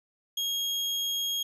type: tone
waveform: 35% pulse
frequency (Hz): 3271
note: G#7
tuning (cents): -27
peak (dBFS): -26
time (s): 0.37-1.43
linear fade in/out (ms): 5
effects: resampled to 32000 Hz